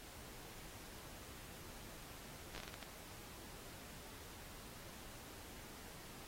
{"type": "slowing click train", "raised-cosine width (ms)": 0.2, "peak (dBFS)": -30, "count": 8, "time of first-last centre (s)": [2.55, 2.828], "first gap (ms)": 12, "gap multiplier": 1.39, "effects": ["pink hiss -55 dBFS RMS until 6.27 s", "AAC 48 kbps"]}